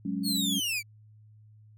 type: chord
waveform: sine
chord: F# suspended second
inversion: none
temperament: just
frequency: 185 / 208.1 / 277.5 Hz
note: F#3 / G#3 / C#4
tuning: 0 / +4 / +2 cents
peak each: -33 dBFS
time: 0.05-0.6 s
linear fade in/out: 5 ms
type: linear sweep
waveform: sawtooth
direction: down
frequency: 4435 to 2243 Hz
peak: -25 dBFS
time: 0.23-0.83 s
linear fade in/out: 50 ms
effects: added 107 Hz sine -52 dBFS peak until 1.77 s